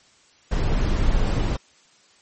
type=noise; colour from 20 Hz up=brown; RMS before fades=-20 dBFS; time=0.51-1.57 s; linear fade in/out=10 ms; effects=white hiss -56 dBFS RMS until 2.21 s + MP3 32 kbps